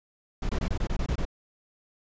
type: noise bursts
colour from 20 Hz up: brown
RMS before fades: -27 dBFS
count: 9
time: 0.42-1.252 s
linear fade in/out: 5 ms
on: 72 ms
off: 23 ms
effects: resampled to 16000 Hz